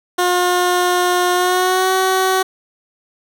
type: tone with pitch glide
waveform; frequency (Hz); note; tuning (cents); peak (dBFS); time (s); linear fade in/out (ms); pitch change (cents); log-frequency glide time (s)
15% pulse; 358.1 to 377; F4 to F#4; +43 to +32; -7; 0.18-2.43; 10; +89; 1.34-1.93
effects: none